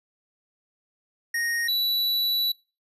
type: tone pair in turn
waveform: square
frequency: 1864.7 / 3944 Hz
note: A#6 / B7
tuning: 0 / -3 cents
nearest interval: octave + minor second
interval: 1297 cents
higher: second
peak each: -25 / -22 dBFS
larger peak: second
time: 1.34-1.68 / 1.68-2.52 s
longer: second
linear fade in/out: 5 ms
effects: noise-tail reverb RT60 0.3 s tail -23 dB re dry + resampled to 32000 Hz